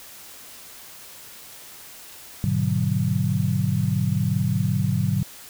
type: chord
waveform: sine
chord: G# half-diminished seventh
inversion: none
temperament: just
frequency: 103.83 / 124.59 / 149.51 / 186.89 Hz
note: G#2 / B2 / D3 / F#3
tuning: 0 / +16 / +31 / +18 cents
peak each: -25 dBFS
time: 2.44-5.23 s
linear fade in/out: 0 ms
effects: white hiss -43 dBFS RMS until 5.49 s